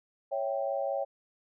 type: chord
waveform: sine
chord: C# diminished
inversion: none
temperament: equal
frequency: 554.4 / 659.3 / 784 Hz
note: C#5 / E5 / G5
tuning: 0 / 0 / 0 cents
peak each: -31 / -35 / -35 dBFS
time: 0.31-1.05 s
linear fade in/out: 20 ms
effects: none